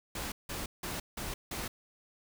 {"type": "noise bursts", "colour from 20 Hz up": "pink", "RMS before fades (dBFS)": -38, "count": 5, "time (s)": [0.15, 1.68], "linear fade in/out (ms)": 5, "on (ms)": 170, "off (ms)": 170, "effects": []}